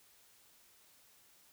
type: silence
effects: white hiss -65 dBFS RMS until 1.52 s